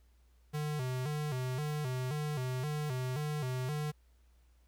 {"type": "tone with vibrato", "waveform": "square", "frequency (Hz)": 138.59, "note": "C#3", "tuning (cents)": 0, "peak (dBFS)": -34, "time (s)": [0.53, 3.92], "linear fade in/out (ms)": 20, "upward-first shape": "square", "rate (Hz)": 1.9, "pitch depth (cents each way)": 140, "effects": ["added 60 Hz sine -62 dBFS peak until 4.67 s", "pink hiss -75 dBFS RMS until 4.67 s"]}